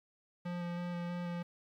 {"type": "tone with vibrato", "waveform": "square", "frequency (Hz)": 174.61, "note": "F3", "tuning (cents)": 0, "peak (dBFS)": -37, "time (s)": [0.45, 1.43], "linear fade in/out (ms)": 10, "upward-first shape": "square", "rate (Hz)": 3.1, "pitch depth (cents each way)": 11, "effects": ["low-pass 3000 Hz 12 dB/octave", "11-bit"]}